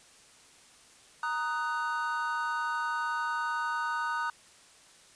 triangle chord, D# minor, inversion second, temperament just, 933.4 / 1244.5 / 1493.4 Hz, A#5 / D#6 / F#6, +2 / 0 / +16 cents, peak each -32 dBFS, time 1.23-4.3 s, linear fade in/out 2 ms, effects white hiss -57 dBFS RMS until 5.15 s + resampled to 22050 Hz

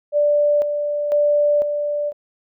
sine tone with tremolo, 587.3 Hz, D5, in tune, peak -13 dBFS, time 0.12-2.13 s, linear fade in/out 50 ms, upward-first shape square, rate 1 Hz, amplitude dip 50%, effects none

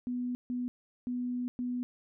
sine tone bursts at uneven times, 246.9 Hz, B3, in tune, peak -31 dBFS, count 4, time 0.07-0.35 / 0.5-0.68 / 1.07-1.48 / 1.59-1.83 s, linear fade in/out 0 ms, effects none

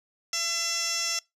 15% pulse tone with band-pass filter, 674 Hz, E5, 38 cents sharp, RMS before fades -29 dBFS, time 0.33-1.19 s, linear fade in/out 2 ms, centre 5200 Hz, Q 4.6, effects noise-tail reverb RT60 0.2 s tail -24 dB re dry

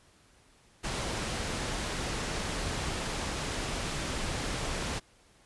pink low-pass noise, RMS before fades -34 dBFS, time 0.83-5 s, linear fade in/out 20 ms, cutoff 8500 Hz, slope 12 dB/octave, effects pink hiss -62 dBFS RMS until 5.45 s + resampled to 24000 Hz

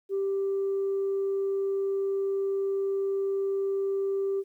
sine tone, 392 Hz, G4, in tune, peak -24 dBFS, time 0.09-4.44 s, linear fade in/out 50 ms, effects tanh soft clip ceiling -22 dBFS + 11-bit

